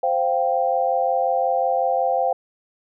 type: chord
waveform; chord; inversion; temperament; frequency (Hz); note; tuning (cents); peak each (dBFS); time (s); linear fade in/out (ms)
sine; C suspended fourth; none; equal; 523.3 / 698.5 / 784; C5 / F5 / G5; 0 / 0 / 0; -22 / -22 / -22; 0.03-2.33; 5
effects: none